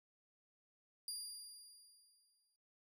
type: tone with exponential decay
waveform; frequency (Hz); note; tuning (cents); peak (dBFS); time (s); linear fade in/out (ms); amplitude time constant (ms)
25% pulse; 4807; D8; +39; -36; 1.08-2.56; 1; 320
effects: noise-tail reverb RT60 0.3 s tail -21 dB re dry